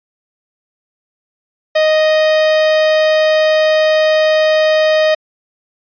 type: tone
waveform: 45% pulse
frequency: 622.3 Hz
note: D#5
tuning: in tune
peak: -9 dBFS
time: 1.75-5.15 s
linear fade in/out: 10 ms
effects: resampled to 11025 Hz

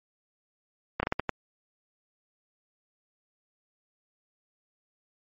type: slowing click train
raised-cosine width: 0.5 ms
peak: -11 dBFS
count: 6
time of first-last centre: 1-1.293 s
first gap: 30 ms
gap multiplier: 1.34
effects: MP3 32 kbps

